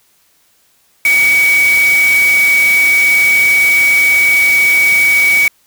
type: tone in noise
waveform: sine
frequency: 2262 Hz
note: C#7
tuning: 34 cents sharp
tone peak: -7 dBFS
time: 1.05-5.48 s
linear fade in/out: 2 ms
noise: white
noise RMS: -21 dBFS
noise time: 1.05-5.48 s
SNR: +11 dB
effects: white hiss -54 dBFS RMS until 5.66 s